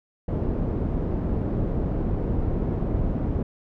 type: low-pass noise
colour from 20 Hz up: pink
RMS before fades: -25 dBFS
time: 0.28-3.43 s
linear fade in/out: 5 ms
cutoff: 410 Hz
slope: 12 dB/octave
effects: none